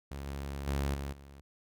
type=tone with level steps; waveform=sawtooth; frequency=69.6 Hz; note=C#2; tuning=8 cents sharp; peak=-35 / -33 / -26 / -32 / -46 dBFS; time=0.11-1.41 s; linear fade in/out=5 ms; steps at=0.26 / 0.67 / 0.94 / 1.12 s; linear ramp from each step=10 ms; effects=none